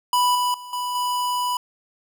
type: tone with level steps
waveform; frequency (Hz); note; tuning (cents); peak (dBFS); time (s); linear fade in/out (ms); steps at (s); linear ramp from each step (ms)
square; 987.8; B5; 0; -17 / -20 / -36 / -25 / -22; 0.13-1.57; 2; 0.35 / 0.54 / 0.73 / 0.95; 2
effects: none